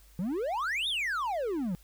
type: exponential two-way sweep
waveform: triangle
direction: up then down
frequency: 165 to 3775 to 165 Hz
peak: -27 dBFS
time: 0.19-1.75 s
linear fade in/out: 0 ms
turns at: 0.88 s
effects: added 50 Hz sine -55 dBFS peak until 1.83 s + white hiss -62 dBFS RMS until 1.83 s